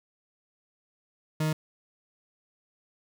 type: tone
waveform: 40% pulse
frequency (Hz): 155.56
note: D#3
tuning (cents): 0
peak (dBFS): -24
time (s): 1.4-1.53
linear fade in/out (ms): 5
effects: none